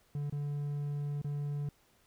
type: tone with dropouts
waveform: triangle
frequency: 144.9 Hz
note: D3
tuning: 23 cents flat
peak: -31 dBFS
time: 0.15-1.69 s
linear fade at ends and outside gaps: 2 ms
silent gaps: 0.298-0.324 / 1.216-1.245 s
effects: pink hiss -68 dBFS RMS until 2.06 s